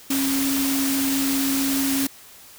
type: tone in noise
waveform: sine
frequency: 272.6 Hz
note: C#4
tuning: 29 cents flat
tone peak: -21 dBFS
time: 0.1-2.07 s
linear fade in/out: 5 ms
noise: white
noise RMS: -26 dBFS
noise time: 0.1-2.07 s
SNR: +2 dB
effects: white hiss -46 dBFS RMS until 2.58 s